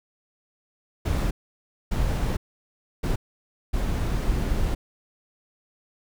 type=noise bursts at uneven times; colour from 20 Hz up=brown; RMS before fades=-24 dBFS; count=4; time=1.05-1.31 / 1.91-2.37 / 3.03-3.16 / 3.73-4.75 s; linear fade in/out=10 ms; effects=none